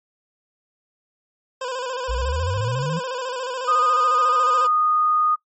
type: tone with vibrato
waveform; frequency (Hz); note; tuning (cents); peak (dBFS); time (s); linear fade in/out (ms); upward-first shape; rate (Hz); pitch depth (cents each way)
25% pulse; 508; B4; +49; -22; 1.61-4.67; 5; square; 14; 60
type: exponential sweep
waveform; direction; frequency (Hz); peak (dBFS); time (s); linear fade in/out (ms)
sine; up; 54.1 to 173.1; -22; 2.08-3; 20
type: tone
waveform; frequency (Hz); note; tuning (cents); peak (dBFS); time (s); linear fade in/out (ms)
sine; 1234; D#6; -15; -16; 3.67-5.36; 20
effects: noise-tail reverb RT60 0.1 s tail -17 dB re dry + MP3 32 kbps